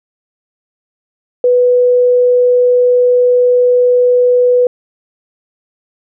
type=tone; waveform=sine; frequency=493.9 Hz; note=B4; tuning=in tune; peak=-6 dBFS; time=1.44-4.67 s; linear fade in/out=2 ms; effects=none